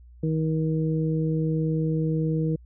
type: harmonic tone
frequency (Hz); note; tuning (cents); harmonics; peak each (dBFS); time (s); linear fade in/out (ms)
158.5; D#3; +32; 1 / 2 / 3; -23 / -29 / -31; 0.23-2.56; 5
effects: added 60 Hz sine -46 dBFS peak until 2.65 s